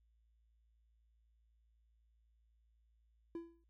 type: tone with exponential decay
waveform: triangle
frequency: 335.9 Hz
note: E4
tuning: 33 cents sharp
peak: -37 dBFS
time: 3.35-3.64 s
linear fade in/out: 2 ms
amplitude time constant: 62 ms
effects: added 56 Hz sine -70 dBFS peak until 3.69 s